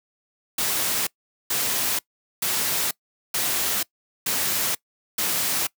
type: noise bursts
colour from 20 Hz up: white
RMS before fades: -24 dBFS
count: 6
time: 0.58-5.67 s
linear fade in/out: 5 ms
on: 490 ms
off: 430 ms
effects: noise-tail reverb RT60 0.1 s tail -23 dB re dry + high-pass 100 Hz 12 dB/octave